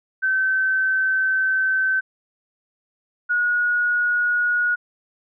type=tone pair in turn; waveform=sine; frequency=1537 / 1450.7 Hz; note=G6 / F#6; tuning=-35 / -35 cents; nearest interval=minor second; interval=100 cents; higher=first; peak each=-17 dBFS; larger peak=neither; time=0.22-2.01 / 3.29-4.76 s; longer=first; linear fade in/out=20 ms; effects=none